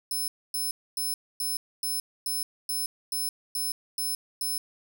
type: tone bursts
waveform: 5% pulse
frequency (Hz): 5250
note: E8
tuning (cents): -8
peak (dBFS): -22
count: 11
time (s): 0.11-4.58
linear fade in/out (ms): 2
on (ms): 170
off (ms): 260
effects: none